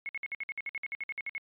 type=tone bursts; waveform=sine; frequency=2183 Hz; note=C#7; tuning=27 cents flat; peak=-31 dBFS; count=16; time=0.06-1.38 s; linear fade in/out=0 ms; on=30 ms; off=56 ms; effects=tanh soft clip ceiling -31 dBFS + resampled to 8000 Hz